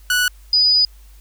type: tone pair in turn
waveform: sawtooth / sine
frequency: 1476 / 4955 Hz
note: F#6 / D#8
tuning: -5 / -8 cents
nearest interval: octave + major sixth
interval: 2097 cents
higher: second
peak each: -11 dBFS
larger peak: neither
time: 0.1-0.28 / 0.53-0.85 s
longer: second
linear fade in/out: 2 ms
effects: added 50 Hz sine -41 dBFS peak until 1.2 s + white hiss -54 dBFS RMS until 1.2 s